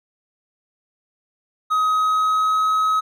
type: tone with pitch glide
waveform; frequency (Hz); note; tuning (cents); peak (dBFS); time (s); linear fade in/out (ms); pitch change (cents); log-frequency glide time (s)
triangle; 1263 to 1275.5; D#6 to D#6; +26 to +43; -14; 1.7-3.01; 20; +17; 1.84-2.67
effects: none